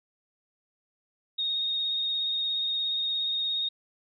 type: tone with vibrato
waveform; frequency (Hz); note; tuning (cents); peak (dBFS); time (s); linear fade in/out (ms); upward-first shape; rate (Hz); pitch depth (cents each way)
sine; 3720; A#7; -4; -26; 1.38-3.69; 10; triangle; 17; 24
effects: none